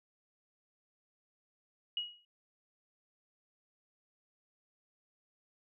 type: tone with exponential decay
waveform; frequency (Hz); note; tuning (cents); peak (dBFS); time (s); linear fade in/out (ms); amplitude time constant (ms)
sine; 2900; F#7; -35; -30; 1.97-2.25; 2; 59
effects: none